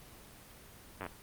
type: slowing click train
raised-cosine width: 0.5 ms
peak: -24 dBFS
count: 6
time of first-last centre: 1.01-1.064 s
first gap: 10 ms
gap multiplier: 1.04
effects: pink hiss -54 dBFS RMS until 1.22 s + Opus 24 kbps